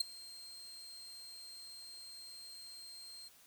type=tone with ADSR envelope; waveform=35% pulse; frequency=4186 Hz; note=C8; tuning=in tune; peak=-25 dBFS; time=0-3.29 s; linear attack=8 ms; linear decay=10 ms; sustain=-23 dB; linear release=17 ms; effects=white hiss -63 dBFS RMS until 3.46 s